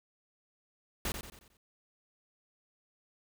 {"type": "noise with echo", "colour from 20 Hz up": "pink", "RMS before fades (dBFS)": -34, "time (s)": [1.05, 1.12], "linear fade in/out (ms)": 2, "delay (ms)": 90, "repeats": 5, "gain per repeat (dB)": -7, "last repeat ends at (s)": 1.57, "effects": []}